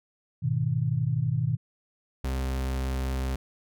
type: chord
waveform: sine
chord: G# minor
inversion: none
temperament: equal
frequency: 103.83 / 123.47 / 155.56 Hz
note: G#2 / B2 / D#3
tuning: 0 / 0 / 0 cents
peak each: -31 / -26 / -28 dBFS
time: 0.42-1.57 s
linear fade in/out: 20 ms
type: tone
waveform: 40% pulse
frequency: 65.41 Hz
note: C2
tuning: in tune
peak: -26 dBFS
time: 2.24-3.36 s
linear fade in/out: 5 ms
effects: none